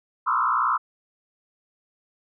sine tone with frequency modulation, 1180 Hz, D6, 8 cents sharp, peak -19 dBFS, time 0.26-0.78 s, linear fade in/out 20 ms, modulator 60.7 Hz, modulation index 3.2, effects none

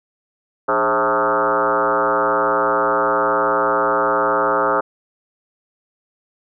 sine tone with frequency modulation, 890 Hz, A5, 20 cents sharp, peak -14 dBFS, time 0.68-4.81 s, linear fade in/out 10 ms, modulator 119 Hz, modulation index 4.3, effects none

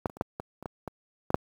clicks, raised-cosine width 1 ms, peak -12 / -29 / -30 / -12 / -20 / -28 / -20 / -20 / -17 / -6 dBFS, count 10, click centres 0.058 / 0.098 / 0.169 / 0.211 / 0.399 / 0.626 / 0.658 / 0.877 / 1.304 / 1.344 s, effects high-pass 60 Hz 12 dB/octave + 8-bit

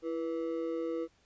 triangle ring-modulated tone, 410 Hz, G#4, 22 cents flat, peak -27 dBFS, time 0.02-1.08 s, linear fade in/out 50 ms, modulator 77.2 Hz, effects pink hiss -68 dBFS RMS until 1.25 s + resampled to 16000 Hz

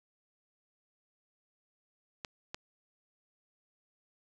clicks, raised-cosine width 0.2 ms, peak -21 dBFS, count 2, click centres 2.248 / 2.545 s, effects none

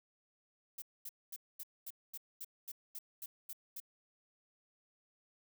violet noise bursts, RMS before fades -45 dBFS, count 12, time 0.78-3.802 s, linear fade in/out 5 ms, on 41 ms, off 230 ms, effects none

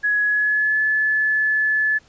sine tone with pitch glide, 1679 to 1727.2 Hz, G#6 to A6, +18 to -33 cents, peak -16 dBFS, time 0.03-1.99 s, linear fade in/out 20 ms, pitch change +49 cents, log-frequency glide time 0.23-0.79 s, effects pink hiss -54 dBFS RMS until 2.08 s + resampled to 16000 Hz

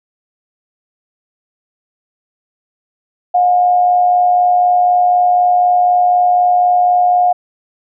sine tone with amplitude modulation, 718 Hz, F5, 48 cents sharp, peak -6 dBFS, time 3.34-7.33 s, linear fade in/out 10 ms, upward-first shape sine, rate 104 Hz, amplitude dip 40%, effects none

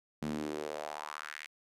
sawtooth tone with high-pass filter sweep, 75.5 Hz, D2, 48 cents sharp, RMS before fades -40 dBFS, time 0.22-1.47 s, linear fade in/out 0 ms, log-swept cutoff 190 to 2200 Hz, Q 3, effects low-pass 11000 Hz 12 dB/octave

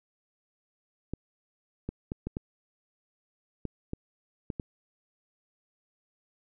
clicks, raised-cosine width 3 ms, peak -20 dBFS, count 9, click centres 1.136 / 1.89 / 2.119 / 2.27 / 2.369 / 3.653 / 3.934 / 4.502 / 4.598 s, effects none

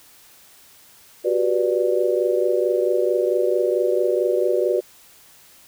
sine chord, G major seventh, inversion third, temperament just, 367.5 / 392 / 490 / 588 Hz, F#4 / G4 / B4 / D5, -12 / 0 / -14 / +2 cents, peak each -21 / -25 / -22 / -23 dBFS, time 1.24-4.81 s, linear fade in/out 20 ms, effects white hiss -50 dBFS RMS until 5.67 s

